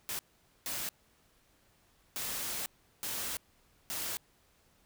white noise bursts at uneven times, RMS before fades -37 dBFS, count 5, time 0.09-0.19 / 0.66-0.89 / 2.16-2.66 / 3.03-3.37 / 3.9-4.17 s, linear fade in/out 0 ms, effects pink hiss -68 dBFS RMS until 4.85 s

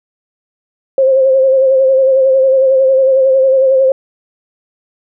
sine tone with vibrato, 530 Hz, C5, 22 cents sharp, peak -6 dBFS, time 0.98-3.92 s, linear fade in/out 2 ms, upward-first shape sine, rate 11 Hz, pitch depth 37 cents each way, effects none

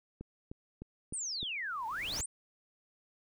click train, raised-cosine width 3 ms, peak -30 dBFS, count 5, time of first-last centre 0.21-1.43 s, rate 3.28 Hz
sine exponential two-way sweep, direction down then up, 9430 to 850 to 9430 Hz, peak -35 dBFS, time 1.13-2.26 s, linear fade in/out 5 ms, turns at 1.87 s
pink noise with exponential growth, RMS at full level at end -39 dBFS, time 1.56-2.21 s, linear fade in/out 2 ms, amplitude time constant 140 ms
effects none

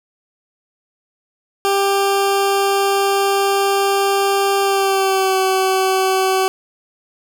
20% pulse tone with pitch glide, 395.3 to 379.4 Hz, G4 to F#4, +15 to +43 cents, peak -9 dBFS, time 1.65-6.48 s, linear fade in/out 0 ms, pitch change -72 cents, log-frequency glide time 4.62-5.37 s, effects none

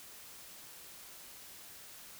silence, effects white hiss -52 dBFS RMS until 2.19 s

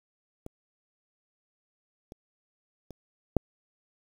clicks, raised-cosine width 2 ms, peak -26 / -30 / -30 / -8 dBFS, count 4, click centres 0.464 / 2.121 / 2.907 / 3.367 s, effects 8-bit

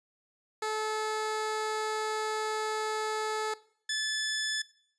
15% pulse tone pair in turn, 432.9 / 1734.8 Hz, A4 / A6, -28 / -25 cents, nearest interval 2 octaves, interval 2403 cents, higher second, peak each -24 / -23 dBFS, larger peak second, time 0.62-3.54 / 3.89-4.62 s, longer first, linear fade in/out 5 ms, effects noise-tail reverb RT60 0.6 s tail -19 dB re dry + resampled to 22050 Hz

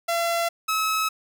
sawtooth tone pair in turn, 679 / 1289.6 Hz, F5 / E6, -49 / -38 cents, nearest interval major seventh, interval 1111 cents, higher second, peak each -18 / -18 dBFS, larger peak neither, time 0.08-0.49 / 0.68-1.09 s, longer neither, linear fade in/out 10 ms, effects 10-bit

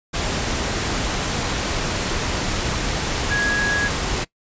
sine tone in noise, 1661.2 Hz, G#6, in tune, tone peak -19 dBFS, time 3.3-3.89 s, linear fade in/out 20 ms, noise pink, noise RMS -23 dBFS, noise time 0.13-4.25 s, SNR +1 dB, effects noise-tail reverb RT60 0.1 s tail -21 dB re dry + resampled to 16000 Hz

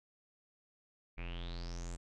square tone with low-pass filter sweep, 43 Hz, F1, 26 cents flat, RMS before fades -42 dBFS, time 1.17-1.97 s, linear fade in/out 20 ms, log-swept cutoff 2300 to 8100 Hz, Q 8.3, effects none

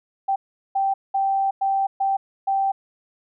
sine tone bursts at uneven times, 781 Hz, G5, 7 cents flat, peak -18 dBFS, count 6, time 0.28-0.36 / 0.75-0.94 / 1.14-1.51 / 1.61-1.87 / 2-2.17 / 2.47-2.72 s, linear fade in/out 10 ms, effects none

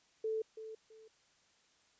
sine tone with echo, 440 Hz, A4, in tune, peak -33 dBFS, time 0.24-0.42 s, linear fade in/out 5 ms, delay 330 ms, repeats 2, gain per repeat -11 dB, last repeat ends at 1.08 s, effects white hiss -70 dBFS RMS until 1.99 s + resampled to 16000 Hz

